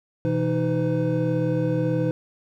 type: tone cluster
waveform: triangle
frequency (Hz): 125.2 / 163.7 / 312.3 / 505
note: B2 / E3 / D#4 / B4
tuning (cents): +24 / -12 / +7 / +39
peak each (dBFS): -24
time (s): 0.25-2.11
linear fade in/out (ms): 0
effects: none